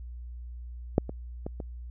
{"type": "clicks", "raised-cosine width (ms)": 2, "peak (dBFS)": [-7, -22, -20, -23], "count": 4, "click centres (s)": [0.981, 1.094, 1.465, 1.602], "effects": ["added 60 Hz sine -38 dBFS peak until 1.9 s"]}